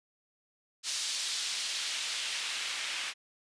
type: noise with band-pass filter sweep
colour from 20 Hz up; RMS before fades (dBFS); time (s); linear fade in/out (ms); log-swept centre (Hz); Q
white; -35; 0.83-3.14; 50; 4700 to 2400; 1.2
effects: resampled to 22050 Hz